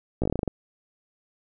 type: slowing click train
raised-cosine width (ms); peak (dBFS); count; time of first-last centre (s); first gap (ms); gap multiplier
2; -12; 10; 0.22-0.477; 16; 1.14
effects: none